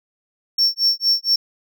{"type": "tone with tremolo", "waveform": "triangle", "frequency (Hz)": 5450, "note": "F8", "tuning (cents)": -43, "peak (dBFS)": -11, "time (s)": [0.58, 1.36], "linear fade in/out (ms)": 5, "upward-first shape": "sine", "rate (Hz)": 4.3, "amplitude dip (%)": 100, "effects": []}